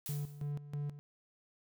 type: noise with exponential decay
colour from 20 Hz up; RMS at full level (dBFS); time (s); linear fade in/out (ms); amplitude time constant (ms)
blue; -41; 0.06-0.52; 1; 99
type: tone with tremolo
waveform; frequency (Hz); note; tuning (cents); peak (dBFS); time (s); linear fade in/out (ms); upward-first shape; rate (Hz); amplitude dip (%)
triangle; 145.3; D3; -18; -33; 0.09-0.99; 0; square; 3.1; 75
effects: none